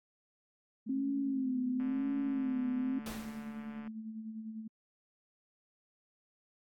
sine tone with tremolo, 220 Hz, A3, in tune, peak -38 dBFS, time 0.86-4.68 s, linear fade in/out 10 ms, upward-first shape sine, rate 10 Hz, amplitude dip 50%
sine tone with vibrato, 265.2 Hz, C4, 23 cents sharp, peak -31 dBFS, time 0.89-2.99 s, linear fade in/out 5 ms, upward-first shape sine, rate 0.97 Hz, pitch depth 82 cents each way
click train, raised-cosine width 0.5 ms, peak -38 dBFS, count 304, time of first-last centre 1.8-3.875 s, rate 146 Hz
pink noise with exponential decay, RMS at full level -43 dBFS, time 3.06-3.8 s, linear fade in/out 2 ms, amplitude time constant 160 ms
effects AAC 64 kbps

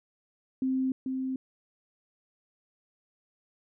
sine tone with echo, 261.6 Hz, C4, in tune, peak -25 dBFS, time 0.62-0.92 s, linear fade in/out 2 ms, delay 440 ms, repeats 1, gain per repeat -4 dB, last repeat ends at 1.36 s, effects none

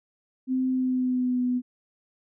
sine tone with pitch glide, 258.5 to 248.8 Hz, C4 to B3, -21 to +13 cents, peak -22 dBFS, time 0.47-1.62 s, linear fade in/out 50 ms, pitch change -66 cents, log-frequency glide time 0.69-1.42 s, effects none

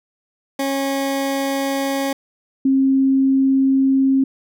20% pulse / sine tone pair in turn, 273.8 / 268.2 Hz, C#4 / C4, -21 / +43 cents, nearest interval unison, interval 36 cents, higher first, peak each -14 / -12 dBFS, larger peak second, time 0.59-2.13 / 2.65-4.24 s, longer second, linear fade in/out 5 ms, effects none

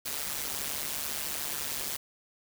white noise with amplitude modulation, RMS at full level -31 dBFS, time 0.05-1.97 s, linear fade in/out 10 ms, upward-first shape sine, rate 145 Hz, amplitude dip 80%, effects none

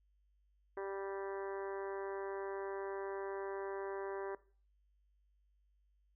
harmonic tone, 196 Hz, G3, in tune, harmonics 2 / 3 / 4 / 5 / 6 / 7 / 8 / 9 / 10, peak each -41 / -48 / -51 / -50 / -54 / -61 / -54 / -58 / -60 dBFS, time 0.77-4.35 s, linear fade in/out 2 ms, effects noise-tail reverb RT60 0.4 s tail -18 dB re dry + added 50 Hz sine -70 dBFS peak until 6.15 s

